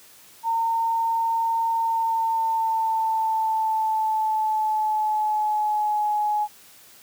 sine tone with pitch glide, 912 to 841.2 Hz, A#5 to G#5, -38 to +22 cents, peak -20 dBFS, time 0.43-6.48 s, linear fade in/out 50 ms, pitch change -140 cents, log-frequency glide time 1.73-6.1 s, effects white hiss -50 dBFS RMS until 7.02 s + high-pass 60 Hz 12 dB/octave

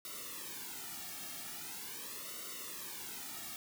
white noise with flanger, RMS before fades -45 dBFS, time 0.05-3.56 s, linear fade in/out 0 ms, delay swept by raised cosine 1.2 to 2.02 ms, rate 0.42 Hz, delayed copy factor -1, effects none

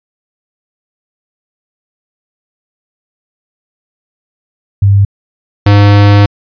sine / square tone pair in turn, 99.6 / 101.99 Hz, G2 / G#2, +28 / -31 cents, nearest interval unison, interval 41 cents, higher second, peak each -3 dBFS, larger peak neither, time 4.82-5.05 / 5.66-6.26 s, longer second, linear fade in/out 5 ms, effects resampled to 11025 Hz

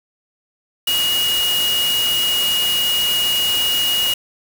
sine tone in noise, 2882 Hz, F#7, 46 cents flat, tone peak -16 dBFS, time 0.87-4.14 s, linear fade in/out 5 ms, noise white, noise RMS -24 dBFS, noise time 0.87-4.14 s, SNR +5 dB, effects none

